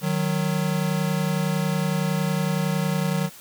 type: tone pair together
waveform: square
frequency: 154.14 / 185 Hz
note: D#3 / F#3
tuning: -16 / 0 cents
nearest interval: minor third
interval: 316 cents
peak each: -25 dBFS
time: 0.01-3.3 s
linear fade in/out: 50 ms
effects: white hiss -45 dBFS RMS until 3.4 s